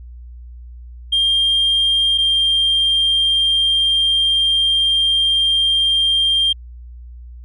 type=tone pair in turn; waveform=sine; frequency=3202 / 3191 Hz; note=G7 / G7; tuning=+36 / +30 cents; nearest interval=unison; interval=6 cents; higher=first; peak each=-11 dBFS; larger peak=neither; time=1.12-2.18 / 2.18-6.53 s; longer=second; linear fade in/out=10 ms; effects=tanh soft clip ceiling -10 dBFS + added 60 Hz sine -33 dBFS peak until 7.44 s